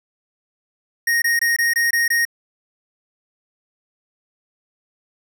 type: tone bursts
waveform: square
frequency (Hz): 1864.7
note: A#6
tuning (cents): 0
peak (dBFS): -16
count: 7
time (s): 1.07-2.252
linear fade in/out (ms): 5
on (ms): 150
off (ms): 22
effects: none